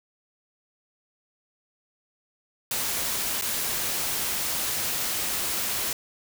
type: noise with dropouts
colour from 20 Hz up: white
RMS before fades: -28 dBFS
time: 2.71-5.93 s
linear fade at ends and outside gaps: 2 ms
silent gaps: 3.413-3.421 s
effects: none